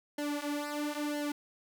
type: tone with flanger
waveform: sawtooth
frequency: 293.7 Hz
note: D4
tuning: in tune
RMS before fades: -35 dBFS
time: 0.18-1.32 s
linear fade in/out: 5 ms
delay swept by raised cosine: 0.81 to 6.51 ms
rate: 1 Hz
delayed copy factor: -0.85
effects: none